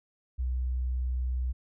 sine tone, 62.8 Hz, B1, 30 cents sharp, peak -27 dBFS, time 0.38-1.53 s, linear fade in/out 20 ms, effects none

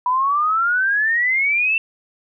sine exponential sweep, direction up, 980 to 2700 Hz, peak -15 dBFS, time 0.06-1.78 s, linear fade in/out 2 ms, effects none

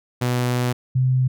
sawtooth / sine tone pair in turn, 123.47 / 128.75 Hz, B2 / C3, 0 / -28 cents, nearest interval minor second, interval 72 cents, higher second, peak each -15 dBFS, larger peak neither, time 0.21-0.73 / 0.95-1.28 s, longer first, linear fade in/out 10 ms, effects none

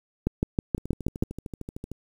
two click trains, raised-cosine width 3 ms, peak -22 / -10 dBFS, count 16 / 7, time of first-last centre 0.78-1.916 / 0.27-1.225 s, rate 13.2 / 6.28 Hz, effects 8-bit

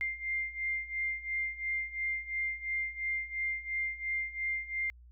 sine beating tone pair, 2100 / 2102.9 Hz, C7 / C7, +6 / +8 cents, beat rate 2.9 Hz, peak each -37 / -34 dBFS, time 0.01-4.9 s, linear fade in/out 0 ms, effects added 60 Hz sine -52 dBFS peak until 5.11 s

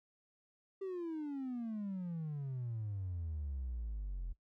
triangle exponential sweep, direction down, 393.2 to 41.21 Hz, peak -35 dBFS, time 0.81-4.33 s, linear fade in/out 10 ms, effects noise-tail reverb RT60 0.1 s tail -20 dB re dry + tanh soft clip ceiling -33 dBFS

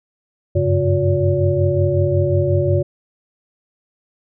sine tone cluster, 93.4 / 98.9 / 138.3 / 359.8 / 570 Hz, F#2 / G2 / C#3 / F#4 / C#5, +17 / +16 / -4 / -48 / +48 cents, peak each -20 dBFS, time 0.55-2.83 s, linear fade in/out 10 ms, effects none

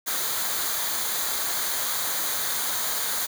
white noise with comb filter, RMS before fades -27 dBFS, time 0.06-3.27 s, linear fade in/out 20 ms, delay 0.37 ms, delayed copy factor -0.6, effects none

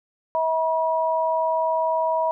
sine tone pair together, 643.8 / 964 Hz, E5 / B5, -41 / -42 cents, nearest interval perfect fifth, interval 699 cents, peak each -22 / -22 dBFS, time 0.35-2.31 s, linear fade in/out 0 ms, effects none

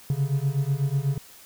triangle beating tone pair, 134.9 / 143 Hz, C#3 / D3, -47 / -46 cents, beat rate 8.1 Hz, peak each -23 dBFS, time 0.1-1.18 s, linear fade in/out 2 ms, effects white hiss -49 dBFS RMS until 1.45 s

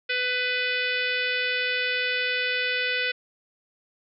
harmonic tone with a mistuned harmonic, 498.7 Hz, B4, 17 cents sharp, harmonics 1 / 3 / 4 / 5 / 6 / 7 / 8 / 9 / 10, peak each -33 / -29 / -30 / -29 / -34 / -34 / -40 / -39 / -43 dBFS, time 0.09-3.12 s, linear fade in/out 10 ms, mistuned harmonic 10, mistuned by +40 cents, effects none

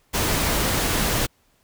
pink noise, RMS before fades -22 dBFS, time 0.13-1.27 s, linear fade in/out 20 ms, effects pink hiss -63 dBFS RMS until 1.63 s

